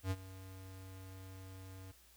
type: tone with ADSR envelope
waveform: square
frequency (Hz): 94.6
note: F#2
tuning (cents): +39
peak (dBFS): -33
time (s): 0.03-1.92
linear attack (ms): 79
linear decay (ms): 45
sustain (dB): -17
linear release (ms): 11
effects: added 60 Hz sine -67 dBFS peak until 2.16 s + white hiss -65 dBFS RMS until 2.16 s